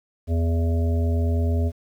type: harmonic tone with a mistuned harmonic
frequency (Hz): 83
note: E2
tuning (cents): +12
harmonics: 1 / 3 / 5 / 7 / 8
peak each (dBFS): -19 / -29 / -33 / -36 / -37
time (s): 0.27-1.72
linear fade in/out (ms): 50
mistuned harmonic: 8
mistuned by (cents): +16
effects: 9-bit